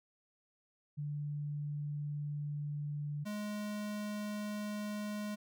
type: tone pair in turn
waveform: sine / square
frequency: 146.83 / 208.9 Hz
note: D3 / G#3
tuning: 0 / +10 cents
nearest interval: tritone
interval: 610 cents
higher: second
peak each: -36 / -38 dBFS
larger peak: first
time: 0.97-3.25 / 3.25-5.36 s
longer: first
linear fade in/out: 20 ms
effects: none